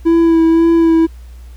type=tone with vibrato; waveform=triangle; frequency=330 Hz; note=E4; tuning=2 cents sharp; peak=-5 dBFS; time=0.05-1.07 s; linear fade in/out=20 ms; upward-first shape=sine; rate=1.9 Hz; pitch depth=20 cents each way; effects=added 60 Hz sine -31 dBFS peak until 1.56 s + pink hiss -50 dBFS RMS until 1.56 s